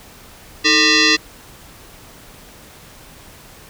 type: tone with frequency modulation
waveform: sine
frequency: 1070 Hz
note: C6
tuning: 38 cents sharp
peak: -10 dBFS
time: 0.64-1.17 s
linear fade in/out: 20 ms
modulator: 757 Hz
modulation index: 5.8
effects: pink hiss -42 dBFS RMS until 3.69 s